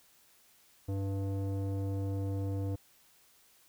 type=tone with low-pass filter; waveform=square; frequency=98 Hz; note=G2; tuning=in tune; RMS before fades=-34 dBFS; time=0.88-2.76 s; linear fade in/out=10 ms; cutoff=500 Hz; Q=1.3; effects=white hiss -64 dBFS RMS until 3.68 s